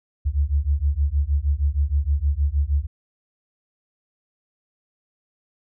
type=beating tone pair; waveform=sine; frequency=68.7 / 75.1 Hz; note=C#2 / D2; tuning=-15 / +39 cents; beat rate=6.4 Hz; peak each=-21 dBFS; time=0.25-2.87 s; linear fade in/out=20 ms; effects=none